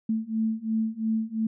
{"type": "beating tone pair", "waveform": "sine", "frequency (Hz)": [220, 222.9], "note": ["A3", "A3"], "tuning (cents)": [0, 23], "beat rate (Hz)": 2.9, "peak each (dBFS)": [-28, -27], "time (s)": [0.09, 1.47], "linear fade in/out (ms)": 5, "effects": []}